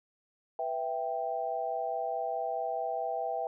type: chord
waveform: sine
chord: E minor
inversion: second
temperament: equal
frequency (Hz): 493.9 / 659.3 / 784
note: B4 / E5 / G5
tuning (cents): 0 / 0 / 0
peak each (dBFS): -38 / -34 / -34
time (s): 0.59-3.47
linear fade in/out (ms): 2
effects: none